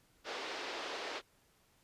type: band-pass noise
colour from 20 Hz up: pink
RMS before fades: -42 dBFS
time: 0.24-1.22 s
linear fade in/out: 50 ms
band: 360 to 5000 Hz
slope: 24 dB/octave
effects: pink hiss -70 dBFS RMS until 1.83 s + resampled to 32000 Hz